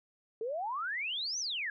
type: exponential two-way sweep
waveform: sine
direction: up then down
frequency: 426.3 to 6272 to 1632 Hz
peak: -33 dBFS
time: 0.41-1.7 s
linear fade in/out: 2 ms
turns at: 1.39 s
effects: none